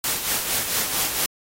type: noise with tremolo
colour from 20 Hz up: white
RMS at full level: -22 dBFS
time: 0.04-1.26 s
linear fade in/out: 2 ms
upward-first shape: sine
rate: 4.4 Hz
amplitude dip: 50%
effects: AAC 48 kbps